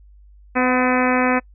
harmonic tone with a mistuned harmonic, 253.3 Hz, B3, 44 cents sharp, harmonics 1 / 2 / 3 / 4 / 5 / 6 / 7 / 8 / 9 / 10, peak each -19 / -22 / -24 / -25 / -26 / -27 / -27 / -28 / -29 / -29 dBFS, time 0.55-1.4 s, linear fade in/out 20 ms, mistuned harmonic 3, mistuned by -26 cents, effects noise-tail reverb RT60 0.1 s tail -26 dB re dry + added 50 Hz sine -44 dBFS peak until 1.54 s

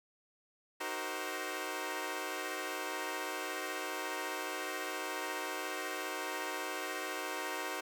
10% pulse chord, C half-diminished seventh, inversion first, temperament equal with one note detuned, 311.1 / 376.2 / 466.2 / 523.3 Hz, Eb4 / Gb4 / Bb4 / C5, 0 / +29 / 0 / 0 cents, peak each -35 / -33 / -36 / -34 dBFS, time 0.8-7.81 s, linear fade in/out 10 ms, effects none

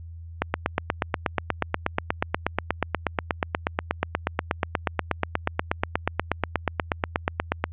click train, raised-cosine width 0.5 ms, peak -6 dBFS, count 61, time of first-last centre 0.42-7.64 s, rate 8.31 Hz, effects added 83 Hz sine -37 dBFS peak until 7.72 s + resampled to 8000 Hz

